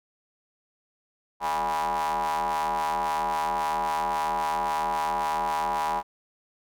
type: ring-modulated tone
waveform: 40% pulse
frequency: 78.1 Hz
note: D#2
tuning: 7 cents sharp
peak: -21 dBFS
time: 1.4-6.03 s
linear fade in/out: 50 ms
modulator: 900 Hz
effects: none